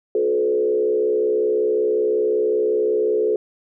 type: tone with frequency modulation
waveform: sine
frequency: 432 Hz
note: A4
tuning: 32 cents flat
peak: -16 dBFS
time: 0.15-3.36 s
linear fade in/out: 2 ms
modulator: 65.4 Hz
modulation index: 0.94
effects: none